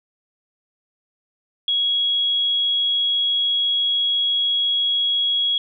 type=tone; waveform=sine; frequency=3322 Hz; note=G#7; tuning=in tune; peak=-17 dBFS; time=1.68-5.58 s; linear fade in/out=2 ms; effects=none